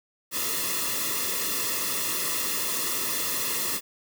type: noise with comb filter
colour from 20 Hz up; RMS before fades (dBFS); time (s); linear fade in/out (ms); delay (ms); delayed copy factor
white; -28; 0.31-3.81; 50; 1.3; -1
effects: none